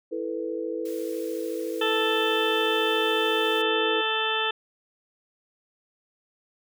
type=chord; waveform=sine; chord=E suspended fourth; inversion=none; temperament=equal; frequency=329.6 / 440 / 493.9 Hz; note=E4 / A4 / B4; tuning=0 / 0 / 0 cents; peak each=-32 dBFS; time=0.11-4.02 s; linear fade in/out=20 ms
type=high-pass noise; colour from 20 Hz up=white; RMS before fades=-47 dBFS; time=0.85-3.62 s; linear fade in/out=5 ms; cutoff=1500 Hz; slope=12 dB/octave
type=harmonic tone; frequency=440 Hz; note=A4; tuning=in tune; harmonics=1 / 2 / 3 / 4 / 6 / 7 / 8; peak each=-31 / -31 / -31 / -31 / -31 / -31 / -31 dBFS; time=1.81-4.51 s; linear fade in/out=5 ms
effects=none